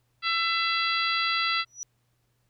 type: harmonic tone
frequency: 670 Hz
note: E5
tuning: 28 cents sharp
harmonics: 2 / 3 / 4 / 5 / 6 / 7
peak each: -28 / -30 / -31 / -32 / -33 / -33 dBFS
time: 0.22-1.65 s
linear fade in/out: 50 ms
type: tone with exponential growth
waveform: sine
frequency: 5870 Hz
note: F#8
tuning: 15 cents flat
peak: -29 dBFS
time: 1.67-1.83 s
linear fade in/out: 0 ms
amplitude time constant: 33 ms
effects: added 120 Hz sine -70 dBFS peak until 2.49 s + pink hiss -74 dBFS RMS until 2.49 s